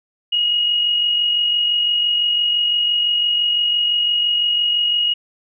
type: tone with amplitude modulation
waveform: sine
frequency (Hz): 2885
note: F#7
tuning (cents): -44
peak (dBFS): -13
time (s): 0.32-5.14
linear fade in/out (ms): 10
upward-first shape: sine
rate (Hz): 45.9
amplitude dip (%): 35
effects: none